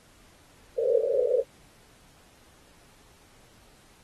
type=band-pass noise; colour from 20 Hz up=white; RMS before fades=-24 dBFS; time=0.76-1.44 s; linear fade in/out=50 ms; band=440 to 560 Hz; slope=96 dB/octave; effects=pink hiss -58 dBFS RMS until 4.03 s + AAC 32 kbps